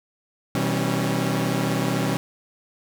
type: tone cluster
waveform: sawtooth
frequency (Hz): 124.8 / 160.8 / 193.8 / 274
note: B2 / E3 / G3 / C#4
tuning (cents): +19 / -43 / -20 / -20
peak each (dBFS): -23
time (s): 0.55-2.17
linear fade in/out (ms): 0
effects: none